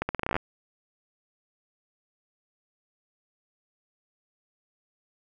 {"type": "accelerating click train", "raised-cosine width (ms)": 0.5, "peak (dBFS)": -12, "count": 12, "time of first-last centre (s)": [0.02, 0.365], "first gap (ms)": 70, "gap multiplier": 0.82, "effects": []}